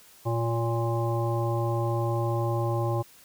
harmonic tone with a mistuned harmonic, 116.54 Hz, A#2, in tune, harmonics 1 / 3 / 5 / 7 / 9, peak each -26 / -31 / -33 / -34 / -36 dBFS, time 0.25-3.03 s, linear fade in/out 20 ms, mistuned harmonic 5, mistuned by -29 cents, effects white hiss -54 dBFS RMS until 3.24 s

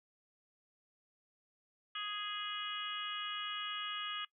harmonic tone, 415.3 Hz, G#4, in tune, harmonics 3 / 4 / 5 / 6 / 7 / 8, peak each -43 / -47 / -50 / -51 / -43 / -46 dBFS, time 1.95-4.25 s, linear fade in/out 5 ms, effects noise-tail reverb RT60 0.1 s tail -20 dB re dry

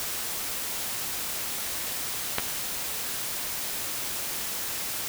clicks, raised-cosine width 0.3 ms, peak -7 / -17 dBFS, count 2, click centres 2.384 / 2.396 s, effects white hiss -32 dBFS RMS until 5.08 s

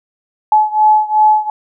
sine beating tone pair, 855 / 857.7 Hz, A5 / A5, -50 / -44 cents, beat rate 2.7 Hz, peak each -10 / -12 dBFS, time 0.52-1.5 s, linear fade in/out 2 ms, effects none

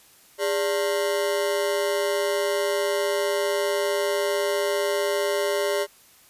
40% pulse ring-modulated tone, 493.9 Hz, B4, in tune, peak -18 dBFS, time 0.38-5.87 s, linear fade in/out 50 ms, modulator 87.7 Hz, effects white hiss -54 dBFS RMS until 6.29 s + resampled to 32000 Hz

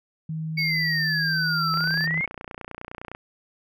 sine tone with pitch glide, 158.7 to 161.47 Hz, D#3 to E3, +35 to -35 cents, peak -27 dBFS, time 0.29-2.21 s, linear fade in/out 5 ms, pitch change +30 cents, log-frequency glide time 1.07-1.82 s
triangle tone, 4699 Hz, D8, in tune, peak -26 dBFS, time 0.57-2.07 s, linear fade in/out 20 ms
sine exponential two-way sweep, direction down then up, 2225 to 1301 to 2225 Hz, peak -23 dBFS, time 0.57-2.26 s, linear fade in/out 10 ms, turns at 1.73 s
click train, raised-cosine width 0.5 ms, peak -21 dBFS, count 43, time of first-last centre 1.74-3.149 s, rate 29.8 Hz
effects none

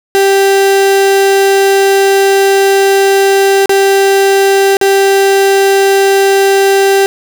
35% pulse tone with dropouts, 392 Hz, G4, in tune, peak -4 dBFS, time 0.15-7.06 s, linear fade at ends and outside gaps 0 ms, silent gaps 3.658-3.694 / 4.769-4.813 s, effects none

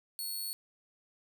10% pulse tone with amplitude modulation, 4400 Hz, C#8, 14 cents flat, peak -27 dBFS, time 0.19-0.53 s, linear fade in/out 0 ms, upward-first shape sine, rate 98.3 Hz, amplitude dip 45%, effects 10-bit

